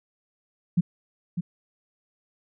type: tone with echo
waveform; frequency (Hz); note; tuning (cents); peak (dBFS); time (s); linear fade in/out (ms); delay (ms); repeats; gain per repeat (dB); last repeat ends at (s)
sine; 174.61; F3; 0; -16; 0.77-0.81; 10; 600; 1; -8; 1.41
effects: none